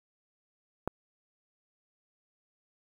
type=click; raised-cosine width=1 ms; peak=-16 dBFS; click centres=0.876 s; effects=8-bit